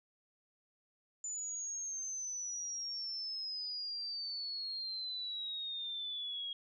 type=exponential sweep; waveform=sine; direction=down; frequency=7040 to 3277 Hz; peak=-38 dBFS; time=1.24-6.53 s; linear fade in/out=2 ms; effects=none